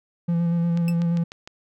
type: tone with vibrato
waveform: triangle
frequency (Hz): 170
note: F3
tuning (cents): -46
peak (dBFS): -17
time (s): 0.28-1.24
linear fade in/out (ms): 10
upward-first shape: square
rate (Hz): 8.4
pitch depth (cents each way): 16
type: clicks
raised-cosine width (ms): 0.2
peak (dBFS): -21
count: 5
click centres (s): 0.774 / 1.019 / 1.172 / 1.319 / 1.475
type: tone with exponential decay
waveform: sawtooth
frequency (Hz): 2630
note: E7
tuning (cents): -5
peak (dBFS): -26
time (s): 0.88-0.96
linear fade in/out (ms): 1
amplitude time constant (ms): 16
effects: none